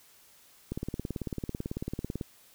click train, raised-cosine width 3 ms, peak -20 dBFS, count 28, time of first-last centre 0.72-2.212 s, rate 18.1 Hz, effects white hiss -59 dBFS RMS until 2.54 s

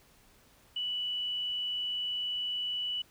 sine tone, 2960 Hz, F#7, in tune, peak -31 dBFS, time 0.76-3.02 s, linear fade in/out 5 ms, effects pink hiss -62 dBFS RMS until 3.1 s

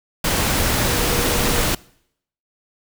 sine tone in noise, 480.1 Hz, B4, 49 cents flat, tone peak -27 dBFS, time 0.88-1.62 s, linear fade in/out 5 ms, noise pink, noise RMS -19 dBFS, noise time 0.24-1.75 s, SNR -11 dB, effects noise-tail reverb RT60 0.7 s tail -23 dB re dry

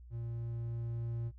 triangle tone with level ramp, 116.54 Hz, A#2, in tune, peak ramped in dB -35 to -32 dBFS, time 0.1-1.32 s, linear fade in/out 50 ms, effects added 60 Hz sine -50 dBFS peak until 1.38 s

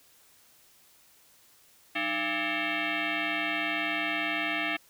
sine tone with frequency modulation, 188.3 Hz, F#3, 31 cents sharp, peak -27 dBFS, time 1.95-4.77 s, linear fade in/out 10 ms, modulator 495 Hz, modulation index 5.7, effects white hiss -60 dBFS RMS until 4.89 s

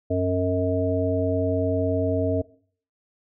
harmonic tone with a mistuned harmonic, 91 Hz, F#2, 28 cents flat, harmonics 1 / 3 / 5 / 7, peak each -26 / -26 / -26 / -26 dBFS, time 0.1-2.42 s, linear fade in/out 10 ms, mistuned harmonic 1, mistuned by +63 cents, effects noise-tail reverb RT60 0.5 s tail -19 dB re dry

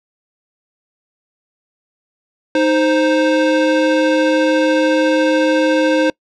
square tone pair together, 311.2 / 523.3 Hz, D#4 / C5, 0 / 0 cents, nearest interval major sixth, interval 900 cents, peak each -15 / -15 dBFS, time 2.55-6.1 s, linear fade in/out 2 ms, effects noise-tail reverb RT60 0.1 s tail -25 dB re dry + low-pass 4000 Hz 12 dB/octave

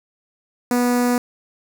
sawtooth tone with notch filter, 244.6 Hz, B3, 16 cents flat, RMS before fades -18 dBFS, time 0.71-1.18 s, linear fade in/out 2 ms, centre 3200 Hz, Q 0.92, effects 7-bit

